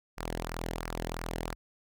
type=tone with flanger; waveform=sawtooth; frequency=41.62 Hz; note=E1; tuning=17 cents sharp; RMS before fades=-37 dBFS; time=0.17-1.55 s; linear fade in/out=20 ms; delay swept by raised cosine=0.27 to 0.86 ms; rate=2.9 Hz; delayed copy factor=-0.65; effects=none